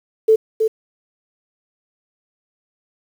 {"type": "tone with echo", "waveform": "sine", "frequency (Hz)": 440.4, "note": "A4", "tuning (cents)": 2, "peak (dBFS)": -8, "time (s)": [0.28, 0.36], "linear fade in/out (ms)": 10, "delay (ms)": 320, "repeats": 1, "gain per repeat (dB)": -5, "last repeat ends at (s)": 0.68, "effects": ["7-bit"]}